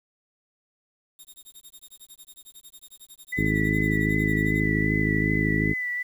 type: tone with tremolo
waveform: 5% pulse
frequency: 3699 Hz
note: A#7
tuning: 14 cents flat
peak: -35 dBFS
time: 1.19-4.6 s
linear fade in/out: 0 ms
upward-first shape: sine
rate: 11 Hz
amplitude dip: 100%
type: tone with vibrato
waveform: sine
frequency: 1988 Hz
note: B6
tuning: 11 cents sharp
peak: -26 dBFS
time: 3.32-6.03 s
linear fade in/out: 10 ms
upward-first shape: sine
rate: 2.6 Hz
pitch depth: 28 cents each way
type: harmonic tone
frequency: 52.9 Hz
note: G#1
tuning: 33 cents sharp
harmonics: 1 / 2 / 3 / 4 / 5 / 6 / 7 / 8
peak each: -31 / -30 / -27 / -30 / -29 / -29 / -37 / -34 dBFS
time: 3.37-5.74 s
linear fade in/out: 20 ms
effects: 9-bit